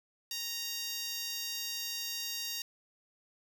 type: tone with high-pass filter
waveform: 10% pulse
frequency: 932.3 Hz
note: A#5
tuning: in tune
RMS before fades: -38 dBFS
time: 0.31-2.62 s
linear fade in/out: 2 ms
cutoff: 4100 Hz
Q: 0.73
effects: none